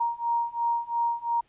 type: beating tone pair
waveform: sine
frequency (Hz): 936 / 938.9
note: A#5 / A#5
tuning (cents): +7 / +12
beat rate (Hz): 2.9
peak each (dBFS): -28 / -27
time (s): 0-1.41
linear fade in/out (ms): 10
effects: pink hiss -66 dBFS RMS until 1.48 s + resampled to 8000 Hz